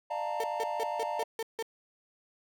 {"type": "chord", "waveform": "triangle", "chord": "Bb major seventh", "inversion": "first", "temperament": "equal with one note detuned", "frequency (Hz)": [600.7, 698.5, 880, 932.3], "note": ["D5", "F5", "A5", "Bb5"], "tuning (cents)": [39, 0, 0, 0], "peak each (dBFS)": -35, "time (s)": [0.1, 1.24], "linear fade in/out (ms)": 10}
{"type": "tone bursts", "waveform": "35% pulse", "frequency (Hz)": 451, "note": "A4", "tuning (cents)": 43, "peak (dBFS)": -30, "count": 7, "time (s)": [0.4, 1.626], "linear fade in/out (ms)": 2, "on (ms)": 38, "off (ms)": 160}
{"effects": []}